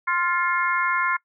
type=harmonic tone with a mistuned harmonic; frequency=349.2 Hz; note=F4; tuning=in tune; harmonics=3 / 4 / 5 / 6; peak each=-24 / -25 / -27 / -27 dBFS; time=0.07-1.17 s; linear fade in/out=10 ms; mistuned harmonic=6; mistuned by=+39 cents; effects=noise-tail reverb RT60 0.1 s tail -22 dB re dry